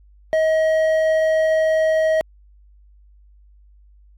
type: tone with hard clipping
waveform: sine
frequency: 634 Hz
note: D#5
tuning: 32 cents sharp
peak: -16 dBFS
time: 0.33-2.21 s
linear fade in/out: 0 ms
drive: 6 dB
effects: added 50 Hz sine -47 dBFS peak until 4.17 s + AAC 64 kbps